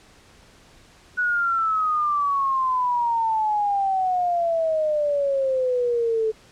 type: exponential sweep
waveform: sine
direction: down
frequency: 1480 to 434.5 Hz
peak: -19 dBFS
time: 1.17-6.32 s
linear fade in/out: 20 ms
effects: pink hiss -52 dBFS RMS until 6.51 s + low-pass 8000 Hz 12 dB/octave